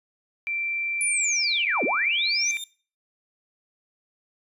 sine tone, 2349 Hz, D7, in tune, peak -26 dBFS, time 0.47-2.57 s, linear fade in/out 0 ms
sine linear two-way sweep, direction down then up, 10060 to 210 to 6290 Hz, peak -23 dBFS, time 1.01-2.51 s, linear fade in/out 0 ms, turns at 1.84 s
sawtooth tone with exponential growth, 3629 Hz, A#7, 47 cents flat, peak -27 dBFS, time 2.21-2.64 s, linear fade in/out 2 ms, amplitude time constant 93 ms
effects noise-tail reverb RT60 0.4 s tail -20 dB re dry + resampled to 32000 Hz

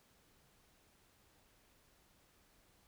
silence, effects pink hiss -70 dBFS RMS until 2.87 s

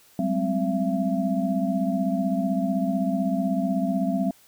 sine tone cluster, 189.3 / 205.2 / 260.6 / 674 Hz, F#3 / G#3 / C4 / E5, +40 / -21 / -7 / +38 cents, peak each -26 / -28 / -26 / -29 dBFS, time 0.19-4.31 s, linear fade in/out 2 ms, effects white hiss -56 dBFS RMS until 4.47 s

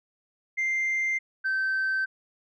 sine tone pair in turn, 2093 / 1547.7 Hz, C7 / G6, 0 / -23 cents, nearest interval perfect fourth, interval 523 cents, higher first, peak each -22 dBFS, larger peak neither, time 0.57-1.19 / 1.44-2.06 s, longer neither, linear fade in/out 20 ms, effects tanh soft clip ceiling -22 dBFS

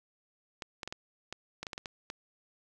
clicks, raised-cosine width 0.2 ms, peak -21 dBFS, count 11, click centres 0.622 / 0.832 / 0.876 / 0.925 / 1.326 / 1.63 / 1.668 / 1.732 / 1.779 / 1.858 / 2.101 s, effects none

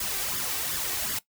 white noise with flanger, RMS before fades -30 dBFS, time 0-1.19 s, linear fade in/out 5 ms, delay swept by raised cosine 0.58 to 2.68 ms, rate 2.7 Hz, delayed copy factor +0.6, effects noise-tail reverb RT60 0.1 s tail -18 dB re dry

